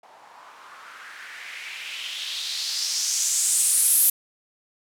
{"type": "noise with low-pass filter sweep", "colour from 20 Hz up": "violet", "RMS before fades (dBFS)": -26, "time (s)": [0.03, 4.1], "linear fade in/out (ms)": 5, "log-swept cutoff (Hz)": [750, 12000], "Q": 3.1, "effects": []}